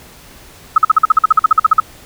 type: tone bursts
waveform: sine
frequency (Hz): 1282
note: E6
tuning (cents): -49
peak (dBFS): -3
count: 16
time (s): 0.76-1.801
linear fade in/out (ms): 5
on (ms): 21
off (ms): 47
effects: pink hiss -40 dBFS RMS until 2.05 s

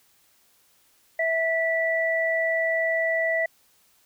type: tone pair together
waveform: sine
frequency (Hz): 655 / 1962.8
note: E5 / B6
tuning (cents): -11 / -11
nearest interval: octave + perfect fifth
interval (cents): 1900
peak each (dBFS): -24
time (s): 1.19-3.46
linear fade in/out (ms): 5
effects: white hiss -62 dBFS RMS until 4.05 s

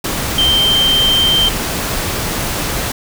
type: tone in noise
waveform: sine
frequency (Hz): 3136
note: G7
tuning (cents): 0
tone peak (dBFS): -10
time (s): 0.38-1.49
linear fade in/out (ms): 5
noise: pink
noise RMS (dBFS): -19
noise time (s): 0.04-2.92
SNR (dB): +6
effects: none

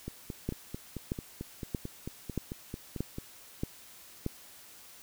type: two click trains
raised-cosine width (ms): 3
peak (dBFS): -24 / -18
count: 15 / 7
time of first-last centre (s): 0.08-3.184 / 0.49-4.264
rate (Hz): 4.51 / 1.59
effects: white hiss -53 dBFS RMS until 5.02 s

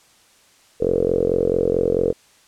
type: tone with low-pass filter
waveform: 5% pulse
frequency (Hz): 44.56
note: F1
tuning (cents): +36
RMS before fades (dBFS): -19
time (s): 0.8-2.13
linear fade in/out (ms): 20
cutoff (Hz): 470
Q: 9.1
effects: white hiss -54 dBFS RMS until 2.47 s + low-pass 9000 Hz 12 dB/octave

